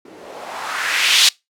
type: noise with low-pass filter sweep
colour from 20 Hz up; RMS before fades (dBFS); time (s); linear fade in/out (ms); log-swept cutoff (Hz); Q
violet; -19; 0.05-1.29; 5; 300 to 4100; 1.9
effects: noise-tail reverb RT60 0.2 s tail -24 dB re dry